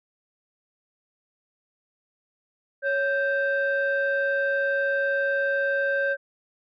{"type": "tone pair together", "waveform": "sine", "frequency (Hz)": [555.3, 1568], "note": ["C#5", "G6"], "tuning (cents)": [3, 0], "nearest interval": "octave + tritone", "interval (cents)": 1797, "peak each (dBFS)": -23, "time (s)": [2.82, 6.17], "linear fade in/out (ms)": 50, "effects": ["tanh soft clip ceiling -17 dBFS"]}